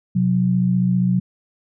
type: tone pair together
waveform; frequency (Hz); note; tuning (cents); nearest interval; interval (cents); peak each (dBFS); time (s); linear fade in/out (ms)
sine; 127.8 / 182.89; C3 / F#3; -40 / -20; tritone; 620; -20 / -16; 0.15-1.2; 10
effects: none